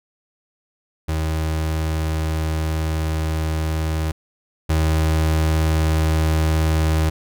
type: tone pair in turn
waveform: 35% pulse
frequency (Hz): 79 / 79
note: D#2 / D#2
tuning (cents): +27 / +27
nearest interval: unison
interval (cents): 0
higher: neither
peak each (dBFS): -18 / -14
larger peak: second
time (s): 1.08-4.12 / 4.69-7.1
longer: first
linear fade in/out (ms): 10
effects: none